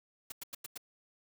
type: noise bursts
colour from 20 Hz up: white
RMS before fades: -42 dBFS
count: 5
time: 0.3-0.777 s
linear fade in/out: 5 ms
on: 21 ms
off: 93 ms
effects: none